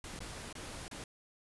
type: noise with dropouts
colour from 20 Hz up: pink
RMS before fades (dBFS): -45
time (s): 0.04-1.04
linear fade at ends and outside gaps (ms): 2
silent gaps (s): 0.191-0.204 / 0.528-0.552 / 0.881-0.912
effects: resampled to 24000 Hz